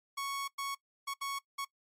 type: tone bursts at uneven times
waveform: sawtooth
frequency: 1108.7 Hz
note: C#6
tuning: in tune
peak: -31 dBFS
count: 5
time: 0.17-0.48 / 0.58-0.75 / 1.07-1.14 / 1.21-1.39 / 1.58-1.65 s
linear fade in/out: 10 ms
effects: noise-tail reverb RT60 0.1 s tail -21 dB re dry + MP3 64 kbps